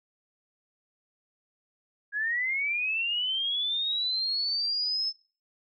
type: linear sweep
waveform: sine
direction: up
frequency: 1637 to 5274 Hz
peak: -26 dBFS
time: 2.12-5.13 s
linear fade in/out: 50 ms
effects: noise-tail reverb RT60 0.4 s tail -22 dB re dry